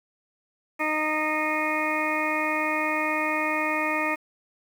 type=harmonic tone; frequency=308.2 Hz; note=D#4; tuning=16 cents flat; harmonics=1 / 2 / 3 / 4 / 6 / 7 / 8; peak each=-31 / -31 / -31 / -31 / -31 / -31 / -31 dBFS; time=0.79-4.16 s; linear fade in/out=20 ms; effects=8-bit